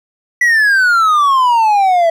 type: exponential sweep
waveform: triangle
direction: down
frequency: 1974 to 654 Hz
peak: -6 dBFS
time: 0.41-2.1 s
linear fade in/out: 5 ms
effects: none